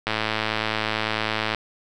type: click train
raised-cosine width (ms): 0.3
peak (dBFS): -7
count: 162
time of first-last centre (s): 0.07-1.547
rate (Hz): 109
effects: none